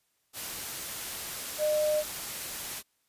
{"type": "tone in noise", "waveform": "sine", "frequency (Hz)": 608, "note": "D#5", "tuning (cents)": -40, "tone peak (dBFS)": -24, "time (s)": [1.58, 2.04], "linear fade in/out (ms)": 50, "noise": "white", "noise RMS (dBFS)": -37, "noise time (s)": [0.33, 2.83], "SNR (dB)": 10, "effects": ["white hiss -74 dBFS RMS until 3.08 s", "resampled to 32000 Hz"]}